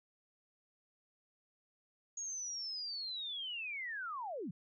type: linear sweep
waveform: sine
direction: down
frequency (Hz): 6680 to 140.5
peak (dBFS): -39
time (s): 2.17-4.51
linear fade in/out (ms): 5
effects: none